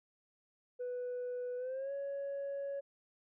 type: tone with pitch glide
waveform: sine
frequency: 494.3 to 558 Hz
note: B4 to C#5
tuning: +1 to +11 cents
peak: -35 dBFS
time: 0.79-2.81 s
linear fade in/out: 20 ms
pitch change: +210 cents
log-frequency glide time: 1.57-1.92 s
effects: tanh soft clip ceiling -35 dBFS